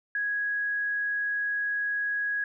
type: tone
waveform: sine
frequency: 1661.2 Hz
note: G#6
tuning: in tune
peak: -26 dBFS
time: 0.15-2.44 s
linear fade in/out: 2 ms
effects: none